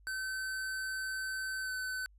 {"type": "tone with pitch glide", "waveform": "square", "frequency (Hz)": [1534, 1516.4], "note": ["G6", "F#6"], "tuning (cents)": [-38, 42], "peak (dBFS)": -36, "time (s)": [0.07, 2.06], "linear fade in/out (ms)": 0, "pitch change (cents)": -20, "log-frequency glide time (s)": [1.62, 1.71], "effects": ["added 50 Hz sine -58 dBFS peak until 2.18 s", "resampled to 32000 Hz"]}